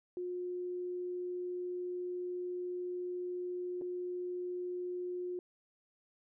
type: tone with dropouts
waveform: sine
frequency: 358.6 Hz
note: F4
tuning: 46 cents sharp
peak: -36 dBFS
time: 0.17-5.39 s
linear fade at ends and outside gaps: 1 ms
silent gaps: 3.813-3.819 s
effects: none